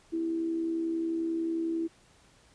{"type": "tone with amplitude modulation", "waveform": "sine", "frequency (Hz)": 329.7, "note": "E4", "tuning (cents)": 0, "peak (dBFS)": -26, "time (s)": [0.12, 1.88], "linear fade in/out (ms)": 20, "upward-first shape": "sine", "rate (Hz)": 71.2, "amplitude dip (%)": 40, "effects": ["pink hiss -61 dBFS RMS until 2.54 s", "resampled to 22050 Hz"]}